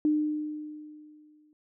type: tone with exponential decay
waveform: sine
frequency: 302.8 Hz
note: D#4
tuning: 47 cents flat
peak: -20 dBFS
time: 0.05-1.53 s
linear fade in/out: 1 ms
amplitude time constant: 320 ms
effects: none